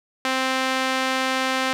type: tone with band-pass filter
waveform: sawtooth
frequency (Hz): 261.6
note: C4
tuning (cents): 0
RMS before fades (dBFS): -23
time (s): 0.25-1.73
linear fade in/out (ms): 0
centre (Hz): 2200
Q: 0.6
effects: none